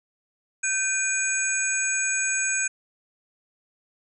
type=tone cluster; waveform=sine; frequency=1542 / 2451 / 6630 / 7850 Hz; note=G6 / D#7 / G#8 / B8; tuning=-29 / -27 / -4 / -11 cents; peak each=-28 dBFS; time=0.63-2.68 s; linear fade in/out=10 ms; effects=none